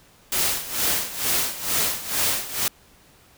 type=noise with tremolo; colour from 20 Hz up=white; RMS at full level=-21 dBFS; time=0.32-2.68 s; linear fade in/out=2 ms; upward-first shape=sine; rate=2.2 Hz; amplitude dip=80%; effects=pink hiss -54 dBFS RMS until 3.37 s